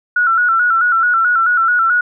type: tone with vibrato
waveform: sine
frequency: 1400 Hz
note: F6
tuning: 4 cents sharp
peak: -10 dBFS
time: 0.16-2.01 s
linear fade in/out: 5 ms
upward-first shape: square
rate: 4.6 Hz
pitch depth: 69 cents each way
effects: none